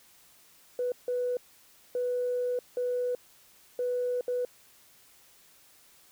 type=tone bursts at uneven times; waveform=sine; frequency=493.9 Hz; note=B4; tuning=in tune; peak=-26 dBFS; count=6; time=0.79-0.92 / 1.08-1.37 / 1.95-2.59 / 2.77-3.15 / 3.79-4.21 / 4.28-4.45 s; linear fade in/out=2 ms; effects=tanh soft clip ceiling -22 dBFS + white hiss -59 dBFS RMS until 6.11 s